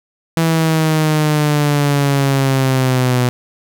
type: linear sweep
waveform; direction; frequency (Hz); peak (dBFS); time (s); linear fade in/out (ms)
sawtooth; down; 164.81 to 123.47; -8; 0.37-3.29; 0
effects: none